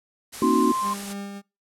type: low-pass noise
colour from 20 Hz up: white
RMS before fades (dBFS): -39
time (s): 0.32-1.14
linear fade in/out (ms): 20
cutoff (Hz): 12000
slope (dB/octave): 48
type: tone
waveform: sine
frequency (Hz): 1046.5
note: C6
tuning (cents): 0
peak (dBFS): -23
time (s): 0.42-0.94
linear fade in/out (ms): 10
type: chord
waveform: sine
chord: C half-diminished seventh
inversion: third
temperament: equal with one note detuned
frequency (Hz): 233.1 / 268.1 / 311.1 / 370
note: Bb3 / C4 / Eb4 / Gb4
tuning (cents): 0 / +42 / 0 / 0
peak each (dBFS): -23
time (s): 0.42-0.72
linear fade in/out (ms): 2
type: tone with tremolo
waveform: 40% pulse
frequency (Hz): 200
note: G3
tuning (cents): +35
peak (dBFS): -30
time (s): 0.81-1.42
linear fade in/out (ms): 50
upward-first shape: sine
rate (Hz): 3.4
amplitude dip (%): 40
effects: noise-tail reverb RT60 0.3 s tail -26 dB re dry